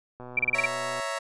click train, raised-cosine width 1 ms, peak -28 dBFS, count 100, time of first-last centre 0.2-0.998 s, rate 124 Hz
sine tone bursts, 2343 Hz, D7, 5 cents flat, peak -19 dBFS, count 6, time 0.37-0.658 s, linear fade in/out 5 ms, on 23 ms, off 30 ms
20% pulse chord, A# diminished, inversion first, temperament equal, 554.4 / 659.3 / 932.3 Hz, C#5 / E5 / A#5, 0 / 0 / 0 cents, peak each -28 / -28 / -31 dBFS, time 0.54-1.19 s, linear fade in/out 10 ms
effects resampled to 24000 Hz

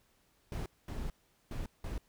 brown noise bursts at uneven times, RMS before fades -38 dBFS, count 4, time 0.52-0.66 / 0.88-1.1 / 1.51-1.66 / 1.84-1.98 s, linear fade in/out 2 ms, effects pink hiss -71 dBFS RMS until 2.08 s

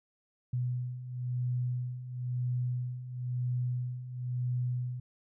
sine beating tone pair, 123.47 / 124.46 Hz, B2 / B2, 0 / +14 cents, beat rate 0.99 Hz, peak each -37 / -32 dBFS, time 0.53-5 s, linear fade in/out 5 ms, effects none

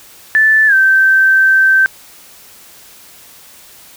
sine tone with pitch glide, 1754 to 1553.6 Hz, A6 to G6, -6 to -16 cents, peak -6 dBFS, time 0.35-1.86 s, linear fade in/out 0 ms, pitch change -210 cents, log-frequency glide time 0.67-0.74 s, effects white hiss -40 dBFS RMS until 3.96 s

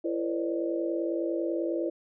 sine tone cluster, 336.3 / 454.8 / 513 / 563 / 603 Hz, E4 / A#4 / C5 / C#5 / D5, +35 / -43 / -34 / +27 / +46 cents, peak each -29 / -38 / -35 / -37 / -36 dBFS, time 0.04-1.9 s, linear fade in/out 10 ms, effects none

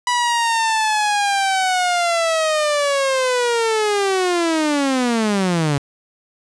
sawtooth linear sweep, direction down, 984 to 137.4 Hz, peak -12 dBFS, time 0.07-5.78 s, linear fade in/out 2 ms, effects resampled to 22050 Hz + 7-bit

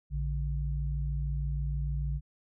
sine tone pair together, 57.1 / 143.5 Hz, A#1 / D3, -35 / -40 cents, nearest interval octave + major third, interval 1595 cents, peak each -30 / -34 dBFS, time 0.1-2.21 s, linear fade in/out 50 ms, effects none

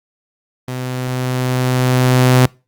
sawtooth tone with level ramp, 127.2 Hz, C3, 48 cents flat, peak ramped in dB -18 to -3 dBFS, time 0.68-2.46 s, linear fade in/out 2 ms, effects noise-tail reverb RT60 0.3 s tail -25 dB re dry + Opus 32 kbps

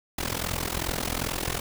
pink noise with amplitude modulation, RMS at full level -26 dBFS, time 0.18-1.6 s, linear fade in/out 5 ms, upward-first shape sine, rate 42.5 Hz, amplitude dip 90%, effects none

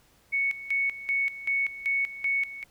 sine tone with tremolo, 2217 Hz, C#7, in tune, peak -23 dBFS, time 0.32-2.64 s, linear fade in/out 20 ms, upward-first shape square, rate 2.6 Hz, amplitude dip 80%, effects pink hiss -62 dBFS RMS until 2.7 s

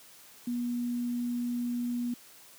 sine tone with quantisation, 241.6 Hz, B3, 38 cents flat, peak -29 dBFS, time 0.47-2.14 s, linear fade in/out 5 ms, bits 9, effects white hiss -54 dBFS RMS until 2.58 s + high-pass 100 Hz 12 dB/octave

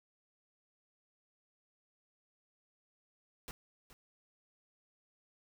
pink noise with echo, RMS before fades -45 dBFS, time 3.48-3.51 s, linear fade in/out 0 ms, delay 420 ms, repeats 1, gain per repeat -13 dB, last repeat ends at 3.93 s, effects none

